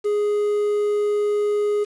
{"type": "tone with quantisation", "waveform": "triangle", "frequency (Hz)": 415.3, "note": "G#4", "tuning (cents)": 0, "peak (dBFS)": -16, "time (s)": [0.04, 1.85], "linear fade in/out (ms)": 20, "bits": 7, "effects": ["resampled to 22050 Hz"]}